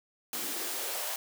white noise with high-pass filter sweep, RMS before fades -35 dBFS, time 0.33-1.16 s, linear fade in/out 2 ms, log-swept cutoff 240 to 710 Hz, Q 2.8, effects none

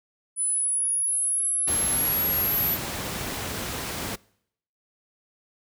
sine linear sweep, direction up, 9956 to 11880 Hz, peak -22 dBFS, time 0.36-2.78 s, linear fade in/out 50 ms
pink noise, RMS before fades -31 dBFS, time 1.67-4.16 s, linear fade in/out 10 ms
effects noise-tail reverb RT60 0.7 s tail -24 dB re dry + high-pass 60 Hz 12 dB/octave

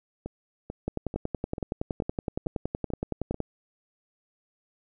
two click trains, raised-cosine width 2 ms, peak -15 / -21 dBFS, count 28 / 8, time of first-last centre 0.88-3.403 / 0.26-3.344 s, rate 10.7 / 2.27 Hz, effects none

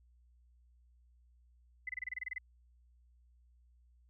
sine tone bursts, 2019 Hz, B6, 38 cents sharp, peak -36 dBFS, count 11, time 1.87-2.383 s, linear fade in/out 5 ms, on 23 ms, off 26 ms, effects added 60 Hz sine -63 dBFS peak until 4.09 s

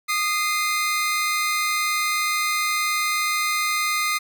sawtooth tone pair together, 1234 / 2083 Hz, D#6 / C7, -15 / -8 cents, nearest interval major sixth, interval 907 cents, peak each -20 dBFS, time 0.08-4.19 s, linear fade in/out 20 ms, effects none

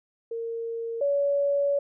sine tone pair in turn, 459.9 / 566.2 Hz, A#4 / C#5, -23 / +37 cents, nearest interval major third, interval 360 cents, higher second, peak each -29 / -21 dBFS, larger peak second, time 0.31-1.01 / 1.01-1.79 s, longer second, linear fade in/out 5 ms, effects none

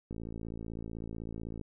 click train, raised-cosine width 3 ms, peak -28 dBFS, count 85, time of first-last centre 0.11-1.613 s, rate 55.9 Hz, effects none

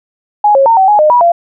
sine tone with pitch steps, 834 / 545 / 913 / 764 / 835 / 610 / 972 / 686 Hz, G#5 / C#5 / A#5 / G5 / G#5 / D#5 / B5 / F5, +7 / -29 / -36 / -45 / +9 / -34 / -28 / -31 cents, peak -4 dBFS, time 0.44-1.32 s, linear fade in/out 5 ms, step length 110 ms, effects none

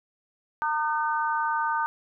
harmonic tone, 304.2 Hz, D#4, 39 cents flat, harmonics 3 / 4 / 5, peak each -26 / -29 / -30 dBFS, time 0.62-1.86 s, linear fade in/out 0 ms, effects none

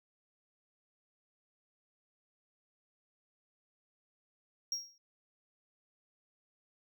triangle tone with exponential decay, 5600 Hz, F8, 4 cents sharp, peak -29 dBFS, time 4.72-4.98 s, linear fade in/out 2 ms, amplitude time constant 56 ms, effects none

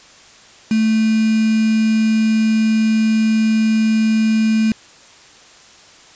sine tone with quantisation, 220 Hz, A3, in tune, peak -12 dBFS, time 0.71-4.72 s, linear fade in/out 2 ms, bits 4, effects white hiss -44 dBFS RMS until 6.15 s + resampled to 16000 Hz

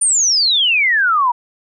sine exponential sweep, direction down, 9400 to 932.3 Hz, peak -11 dBFS, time 0.01-1.32 s, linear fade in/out 10 ms, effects none

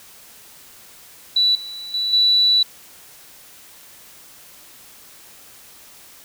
sine tone with level steps, 3951 Hz, B7, in tune, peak -13 / -30 / -19 / -12 dBFS, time 1.36-2.63 s, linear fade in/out 5 ms, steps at 1.55 / 1.94 / 2.13 s, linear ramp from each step 2 ms, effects white hiss -45 dBFS RMS until 6.24 s

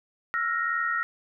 sine tone cluster, 1336 / 1418 / 1872 Hz, E6 / F6 / A#6, +23 / +26 / +7 cents, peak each -29 / -30 / -28 dBFS, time 0.34-1.03 s, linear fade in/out 0 ms, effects none

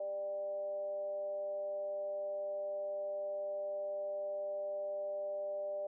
sine tone with frequency modulation, 594 Hz, D5, 20 cents sharp, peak -36 dBFS, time 0-5.87 s, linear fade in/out 5 ms, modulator 196 Hz, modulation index 0.28, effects none

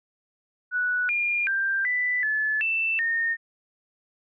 sine tone with pitch steps, 1476 / 2411 / 1581 / 1986 / 1728 / 2662 / 1835 Hz, F#6 / D7 / G6 / B6 / A6 / E7 / A#6, -5 / +45 / +14 / +9 / -32 / +16 / -28 cents, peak -22 dBFS, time 0.71-3.37 s, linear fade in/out 50 ms, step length 380 ms, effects none

